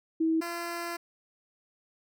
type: tone pair in turn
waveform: sine / 10% pulse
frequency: 322.9 / 342.1 Hz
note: E4 / F4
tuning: -36 / -36 cents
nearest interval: minor second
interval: 100 cents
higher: second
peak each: -23 / -25 dBFS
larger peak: first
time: 0.2-0.41 / 0.41-0.97 s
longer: second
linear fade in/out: 10 ms
effects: none